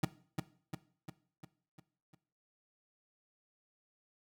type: tone with echo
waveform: 30% pulse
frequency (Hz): 155.56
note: D#3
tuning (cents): 0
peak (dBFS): -24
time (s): 0.03-0.05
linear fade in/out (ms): 5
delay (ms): 350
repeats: 6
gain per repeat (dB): -5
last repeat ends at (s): 2.15
effects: noise-tail reverb RT60 0.5 s tail -17 dB re dry